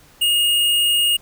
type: tone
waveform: square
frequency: 2854 Hz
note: F7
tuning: 37 cents sharp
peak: -15 dBFS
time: 0.21-1.17 s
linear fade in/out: 10 ms
effects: pink hiss -50 dBFS RMS until 1.21 s